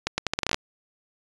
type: accelerating click train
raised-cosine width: 0.2 ms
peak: -6 dBFS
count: 11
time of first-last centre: 0.07-0.544 s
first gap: 110 ms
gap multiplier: 0.79
effects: resampled to 22050 Hz